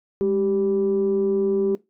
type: tone pair together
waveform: sine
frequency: 203.8 / 390.5 Hz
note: G#3 / G4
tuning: -32 / -7 cents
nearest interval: major seventh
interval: 1125 cents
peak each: -24 / -18 dBFS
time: 0.21-1.75 s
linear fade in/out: 0 ms
effects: noise-tail reverb RT60 0.2 s tail -20 dB re dry + tanh soft clip ceiling -13 dBFS